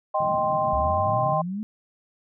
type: chord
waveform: sine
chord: C minor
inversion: first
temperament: equal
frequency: 622.3 / 784 / 1046.5 Hz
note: Eb5 / G5 / C6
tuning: 0 / 0 / 0 cents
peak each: -25 dBFS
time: 0.14-1.42 s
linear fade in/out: 10 ms
type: band-pass noise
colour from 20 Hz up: white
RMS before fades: -36 dBFS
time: 0.2-1.34 s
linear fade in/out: 5 ms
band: 110 to 220 Hz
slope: 24 dB/octave
type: exponential sweep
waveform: sine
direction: up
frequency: 66.2 to 221 Hz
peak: -27 dBFS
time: 0.73-1.63 s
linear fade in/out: 0 ms
effects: none